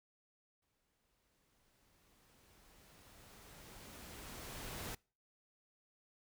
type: noise with exponential growth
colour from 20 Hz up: pink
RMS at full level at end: -44 dBFS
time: 0.62-4.95 s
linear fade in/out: 5 ms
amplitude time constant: 940 ms
effects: noise-tail reverb RT60 0.4 s tail -26 dB re dry